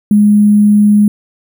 sine tone with sample-and-hold, 207.7 Hz, G#3, in tune, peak -4 dBFS, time 0.11-1.08 s, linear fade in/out 2 ms, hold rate 11025 Hz, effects none

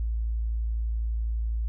sine tone, 56 Hz, A1, 31 cents sharp, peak -25 dBFS, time 0-1.68 s, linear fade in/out 0 ms, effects none

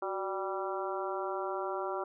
harmonic tone with a mistuned harmonic, 194.7 Hz, G3, 12 cents flat, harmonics 2 / 3 / 4 / 5 / 6 / 7, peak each -37 / -39 / -40 / -41 / -42 / -42 dBFS, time 0.02-2.04 s, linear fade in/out 5 ms, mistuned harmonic 2, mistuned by -71 cents, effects none

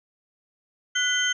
sine tone cluster, 1470 / 2009 / 3095 / 6370 Hz, F#6 / B6 / G7 / G8, -12 / +29 / -23 / +27 cents, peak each -25 / -30 / -25 / -29 dBFS, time 0.95-1.33 s, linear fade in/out 10 ms, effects none

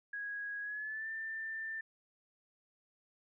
sine tone with pitch glide, 1655 to 1784.1 Hz, G#6 to A6, -6 to +24 cents, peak -38 dBFS, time 0.13-1.81 s, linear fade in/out 5 ms, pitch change +130 cents, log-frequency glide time 0.61-1.09 s, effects none

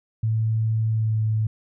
sine tone with pitch glide, 110.9 to 109.25 Hz, A2 to A2, +14 to -12 cents, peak -19 dBFS, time 0.23-1.47 s, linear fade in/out 5 ms, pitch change -26 cents, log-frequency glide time 0.89-1.19 s, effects none

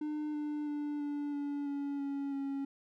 triangle tone with pitch steps, 301.6 / 297.8 / 294 / 290.3 / 286.7 / 283 / 279.5 / 275.9 Hz, D4 / D4 / D4 / D4 / D4 / C#4 / C#4 / C#4, +46 / +24 / +2 / -20 / -42 / +36 / +14 / -8 cents, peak -32 dBFS, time 0.01-2.65 s, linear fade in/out 5 ms, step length 330 ms, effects none

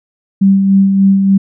sine tone with tremolo, 195 Hz, G3, 9 cents flat, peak -4 dBFS, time 0.41-1.38 s, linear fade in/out 10 ms, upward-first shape sine, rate 3.4 Hz, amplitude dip 40%, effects none

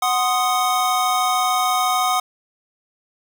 square chord, C diminished, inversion second, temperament equal, 740 / 1046.5 / 1244.5 Hz, Gb5 / C6 / Eb6, 0 / 0 / 0 cents, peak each -21 / -26 / -21 dBFS, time 0.02-2.2 s, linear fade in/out 5 ms, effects none

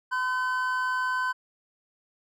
triangle tone pair together, 1016.5 / 1523 Hz, B5 / F#6, +50 / +50 cents, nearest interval perfect fifth, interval 700 cents, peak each -26 dBFS, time 0.11-1.33 s, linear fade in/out 20 ms, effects none

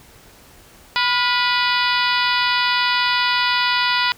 harmonic tone with a mistuned harmonic, 492.8 Hz, B4, 4 cents flat, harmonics 2 / 3 / 4 / 5 / 6 / 7 / 8 / 9 / 10, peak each -21 / -23 / -24 / -25 / -26 / -26 / -27 / -28 / -28 dBFS, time 0.96-4.12 s, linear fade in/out 0 ms, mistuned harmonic 3, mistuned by -54 cents, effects pink hiss -47 dBFS RMS until 4.17 s

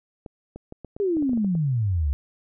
clicks, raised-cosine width 2 ms, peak -24 dBFS, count 12, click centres 0.262 / 0.56 / 0.724 / 0.847 / 0.965 / 1.169 / 1.225 / 1.294 / 1.333 / 1.375 / 1.446 / 1.552 s
sine exponential sweep, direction down, 416.9 to 66.2 Hz, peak -20 dBFS, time 1-2.13 s, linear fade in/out 0 ms
effects none

